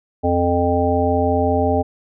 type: harmonic tone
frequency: 87.31 Hz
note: F2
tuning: in tune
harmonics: 1 / 3 / 5 / 7 / 9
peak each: -21 / -21 / -21 / -21 / -21 dBFS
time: 0.23-1.83 s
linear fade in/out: 20 ms
effects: none